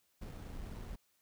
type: noise with sample-and-hold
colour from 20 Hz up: brown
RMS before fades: -45 dBFS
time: 0.21-0.96 s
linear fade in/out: 10 ms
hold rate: 4900 Hz
effects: white hiss -75 dBFS RMS until 1.21 s